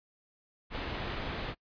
pink low-pass noise, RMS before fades -37 dBFS, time 0.7-1.55 s, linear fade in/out 50 ms, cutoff 3900 Hz, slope 24 dB/octave, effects noise-tail reverb RT60 0.1 s tail -24 dB re dry + resampled to 11025 Hz

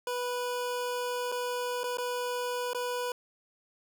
25% pulse tone with dropouts, 491.9 Hz, B4, 7 cents flat, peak -27 dBFS, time 0.07-3.12 s, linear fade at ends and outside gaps 2 ms, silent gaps 1.318-1.322 / 1.834-1.84 / 1.972-1.983 / 2.733-2.747 s, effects none

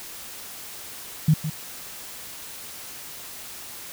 sine tone with echo, 155.56 Hz, D#3, in tune, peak -13 dBFS, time 1.28-1.34 s, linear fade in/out 5 ms, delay 160 ms, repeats 1, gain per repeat -11 dB, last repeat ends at 1.5 s, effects white hiss -39 dBFS RMS until 3.92 s

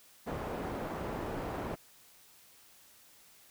white low-pass noise, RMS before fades -38 dBFS, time 0.26-1.76 s, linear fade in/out 20 ms, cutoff 720 Hz, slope 12 dB/octave, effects white hiss -60 dBFS RMS until 3.5 s

